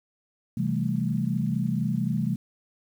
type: chord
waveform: sine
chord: A minor seventh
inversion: first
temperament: equal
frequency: 130.81 / 164.81 / 196 / 220 Hz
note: C3 / E3 / G3 / A3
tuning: 0 / 0 / 0 / 0 cents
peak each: -29 dBFS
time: 0.57-2.36 s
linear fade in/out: 5 ms
effects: 9-bit